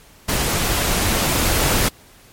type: noise with level ramp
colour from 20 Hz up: pink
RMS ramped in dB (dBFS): -20 to -17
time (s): 0.28-1.89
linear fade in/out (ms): 10
effects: pink hiss -48 dBFS RMS until 2.32 s + MP3 64 kbps